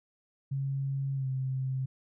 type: tone with pitch glide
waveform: sine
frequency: 136.8 to 131.61 Hz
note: C#3 to C3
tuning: -23 to +11 cents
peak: -29 dBFS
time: 0.51-1.86 s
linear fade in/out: 10 ms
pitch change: -66 cents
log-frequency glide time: 1.15-1.27 s
effects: none